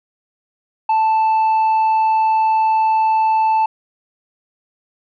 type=tone with tanh clipping; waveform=sine; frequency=880 Hz; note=A5; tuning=in tune; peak=-13 dBFS; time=0.89-3.66 s; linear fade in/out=5 ms; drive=3 dB; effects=none